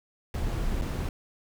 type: noise with dropouts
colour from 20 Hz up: brown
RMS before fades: -29 dBFS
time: 0.34-1.09 s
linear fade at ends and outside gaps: 2 ms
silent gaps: 0.814-0.819 s
effects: none